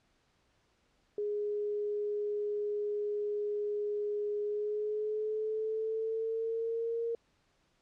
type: tone with pitch glide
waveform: sine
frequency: 415.3 to 463.5 Hz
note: G#4 to A#4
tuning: 0 to -10 cents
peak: -31 dBFS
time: 1.18-7.15 s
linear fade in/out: 2 ms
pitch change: +190 cents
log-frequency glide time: 4.43-7.04 s
effects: pink hiss -72 dBFS RMS until 7.81 s + low-pass 6000 Hz 12 dB/octave